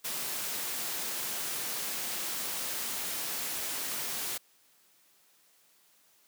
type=noise; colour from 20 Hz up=white; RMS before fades=-35 dBFS; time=0.04-4.38 s; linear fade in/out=10 ms; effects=white hiss -65 dBFS RMS until 6.27 s + high-pass 150 Hz 12 dB/octave